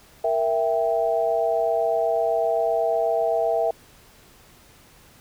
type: chord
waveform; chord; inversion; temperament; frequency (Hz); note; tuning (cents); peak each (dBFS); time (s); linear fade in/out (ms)
sine; E diminished; second; equal with one note detuned; 466.2 / 659.3 / 787.2; Bb4 / E5 / G5; 0 / 0 / +7; -25 / -21 / -27; 0.24-3.71; 5
effects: pink hiss -52 dBFS RMS until 5.2 s